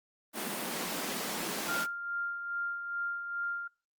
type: high-pass noise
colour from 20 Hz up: pink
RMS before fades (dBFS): -36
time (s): 0.33-1.87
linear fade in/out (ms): 50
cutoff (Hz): 170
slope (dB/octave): 48
type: tone with tremolo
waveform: sine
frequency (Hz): 1396.9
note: F6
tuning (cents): 0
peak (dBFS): -31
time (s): 1.68-3.68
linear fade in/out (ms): 10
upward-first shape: sine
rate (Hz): 2.4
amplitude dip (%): 50
effects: noise-tail reverb RT60 0.3 s tail -25 dB re dry + Opus 32 kbps